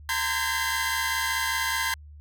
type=tone cluster; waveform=sawtooth; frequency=914 / 1028 / 1577 / 1642 / 2040 Hz; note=A#5 / C6 / G6 / G#6 / C7; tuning=-34 / -31 / +10 / -20 / -44 cents; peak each=-28 dBFS; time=0.09-1.94 s; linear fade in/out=2 ms; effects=added 74 Hz sine -43 dBFS peak until 2.2 s